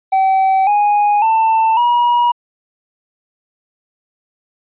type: tone with pitch steps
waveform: triangle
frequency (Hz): 767 / 826.8 / 891.3 / 960.8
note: G5 / G#5 / A5 / B5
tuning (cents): -38 / -8 / +22 / -48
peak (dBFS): -8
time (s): 0.12-2.32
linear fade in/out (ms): 10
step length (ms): 550
effects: resampled to 8000 Hz